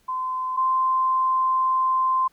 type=tone pair in turn; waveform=sine; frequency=1029 / 1041 Hz; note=C6 / C6; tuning=-29 / -9 cents; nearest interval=unison; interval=20 cents; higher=second; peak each=-24 / -18 dBFS; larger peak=second; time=0.08-0.57 / 0.57-2.28 s; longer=second; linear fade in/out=10 ms; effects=pink hiss -63 dBFS RMS until 2.32 s